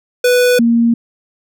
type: tone pair in turn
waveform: square / sine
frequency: 493.9 / 233.1 Hz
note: B4 / A#3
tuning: 0 / 0 cents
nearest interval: octave + minor second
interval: 1300 cents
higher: first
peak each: -9 / -8 dBFS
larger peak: second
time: 0.24-0.59 / 0.59-0.94 s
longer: neither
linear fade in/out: 5 ms
effects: none

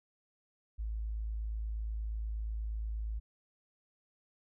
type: tone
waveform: sine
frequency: 54.2 Hz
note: A1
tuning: 25 cents flat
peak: -34 dBFS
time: 0.78-3.2 s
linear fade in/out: 20 ms
effects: none

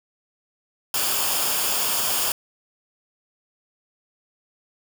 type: noise with comb filter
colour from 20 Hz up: white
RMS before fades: -23 dBFS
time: 0.94-2.32 s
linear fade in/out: 2 ms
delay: 0.5 ms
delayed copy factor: -0.55
effects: none

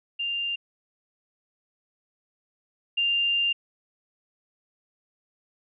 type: tone pair in turn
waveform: sine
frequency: 2794 / 2794 Hz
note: F7 / F7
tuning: 0 / 0 cents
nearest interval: unison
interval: 0 cents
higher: neither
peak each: -26 / -21 dBFS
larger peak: second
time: 0.19-0.56 / 2.97-3.53 s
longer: second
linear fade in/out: 10 ms
effects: none

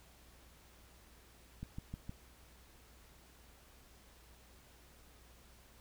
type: click train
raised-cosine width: 5 ms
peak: -30 dBFS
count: 4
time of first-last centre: 1.63-2.094 s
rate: 6.46 Hz
effects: added 60 Hz sine -63 dBFS peak until 5.8 s + pink hiss -63 dBFS RMS until 5.8 s

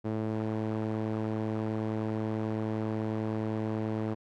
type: tone with band-pass filter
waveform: sawtooth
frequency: 109.3 Hz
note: A2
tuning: 11 cents flat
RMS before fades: -32 dBFS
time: 0.04-4.15 s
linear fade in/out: 20 ms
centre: 340 Hz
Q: 0.87
effects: AAC 32 kbps

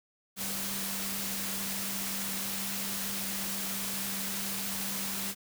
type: tone in noise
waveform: sine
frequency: 196 Hz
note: G3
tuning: in tune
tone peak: -41 dBFS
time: 0.36-5.35 s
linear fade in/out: 50 ms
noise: white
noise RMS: -35 dBFS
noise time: 0.36-5.35 s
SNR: -9 dB
effects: none

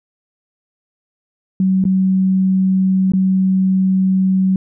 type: tone with dropouts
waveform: sine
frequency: 188.9 Hz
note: F#3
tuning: 36 cents sharp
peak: -11 dBFS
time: 1.6-4.56 s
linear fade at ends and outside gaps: 2 ms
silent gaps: 1.841-1.852 / 3.12-3.135 s
effects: none

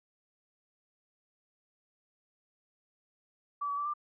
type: tone with pitch steps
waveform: sine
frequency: 1153 / 1139 / 1162 / 1188 Hz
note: D6 / C#6 / D6 / D6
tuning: -32 / +47 / -19 / +20 cents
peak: -31 dBFS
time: 3.61-3.938 s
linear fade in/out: 10 ms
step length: 82 ms
effects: none

